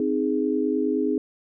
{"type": "chord", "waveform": "sine", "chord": "Ab major", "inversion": "first", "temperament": "equal", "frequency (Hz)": [261.6, 311.1, 415.3], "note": ["C4", "Eb4", "Ab4"], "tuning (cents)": [0, 0, 0], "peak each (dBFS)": -25, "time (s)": [0, 1.18], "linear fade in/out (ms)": 2, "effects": []}